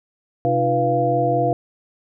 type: tone cluster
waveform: sine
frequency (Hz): 128.6 / 303.7 / 348.3 / 490.5 / 692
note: C3 / D#4 / F4 / B4 / F5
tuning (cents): -30 / -42 / -5 / -12 / -16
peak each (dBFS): -23 / -26 / -26 / -22 / -19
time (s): 0.45-1.53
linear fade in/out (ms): 0
effects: none